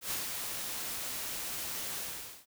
white noise with ADSR envelope, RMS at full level -34 dBFS, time 0.01-2.46 s, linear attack 100 ms, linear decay 140 ms, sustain -4 dB, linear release 450 ms, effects none

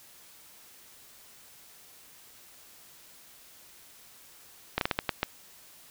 slowing click train, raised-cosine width 0.3 ms, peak -9 dBFS, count 7, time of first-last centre 4.78-5.231 s, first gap 32 ms, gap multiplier 1.34, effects white hiss -54 dBFS RMS until 5.9 s

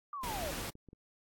sine linear sweep, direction down, 1197 to 531 Hz, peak -38 dBFS, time 0.13-0.51 s, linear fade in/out 2 ms
pink noise, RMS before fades -40 dBFS, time 0.23-0.7 s, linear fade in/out 5 ms
clicks, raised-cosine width 3 ms, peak -39 dBFS, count 9, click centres 0.398 / 0.431 / 0.5 / 0.539 / 0.587 / 0.7 / 0.754 / 0.887 / 0.931 s
effects AAC 64 kbps

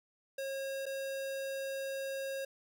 square tone with dropouts, 542 Hz, C#5, 39 cents flat, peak -37 dBFS, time 0.38-2.45 s, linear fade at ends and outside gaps 5 ms, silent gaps 0.857-0.863 s, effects none

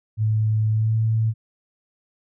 sine tone with pitch glide, 108.7 to 111.31 Hz, A2 to A2, -21 to +20 cents, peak -17 dBFS, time 0.17-1.34 s, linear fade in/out 50 ms, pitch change +41 cents, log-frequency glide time 0.71-0.96 s, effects none

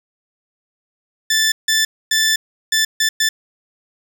15% pulse tone bursts at uneven times, 1760 Hz, A6, in tune, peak -7 dBFS, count 6, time 1.3-1.52 / 1.68-1.85 / 2.11-2.36 / 2.72-2.85 / 3-3.09 / 3.2-3.29 s, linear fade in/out 5 ms, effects none

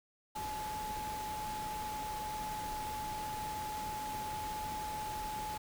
sine tone in noise, 854 Hz, G#5, 48 cents sharp, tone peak -38 dBFS, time 0.35-5.58 s, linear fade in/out 10 ms, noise pink, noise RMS -45 dBFS, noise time 0.35-5.58 s, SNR +4 dB, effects none

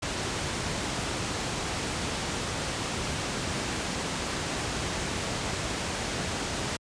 pink low-pass noise, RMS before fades -31 dBFS, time 0.02-6.77 s, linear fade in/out 10 ms, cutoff 9000 Hz, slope 24 dB/octave, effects high-pass 60 Hz 12 dB/octave + resampled to 22050 Hz

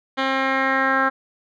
10% pulse tone with low-pass filter sweep, 267 Hz, C4, 35 cents sharp, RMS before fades -20 dBFS, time 0.17-1.1 s, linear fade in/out 20 ms, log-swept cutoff 2900 to 1500 Hz, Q 3.5, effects none

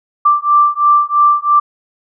sine beating tone pair, 1174.7 / 1177.7 Hz, D6 / D6, 0 / +4 cents, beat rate 3 Hz, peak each -11 dBFS, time 0.25-1.6 s, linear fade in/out 10 ms, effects none

